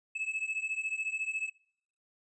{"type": "beating tone pair", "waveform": "triangle", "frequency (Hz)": [2590, 2604], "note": ["E7", "E7"], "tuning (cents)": [-31, -22], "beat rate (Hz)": 14, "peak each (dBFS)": [-35, -33], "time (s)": [0.15, 1.5], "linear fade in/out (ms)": 10, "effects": ["noise-tail reverb RT60 0.7 s tail -25 dB re dry", "resampled to 22050 Hz"]}